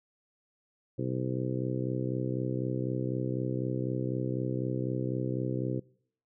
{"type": "harmonic tone", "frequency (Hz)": 64, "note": "C2", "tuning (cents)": -38, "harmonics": [2, 3, 4, 5, 6, 7, 8], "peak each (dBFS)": [-33, -39, -39, -36, -38, -42, -41], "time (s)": [0.98, 5.8], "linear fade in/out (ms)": 10, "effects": ["noise-tail reverb RT60 0.6 s tail -23 dB re dry"]}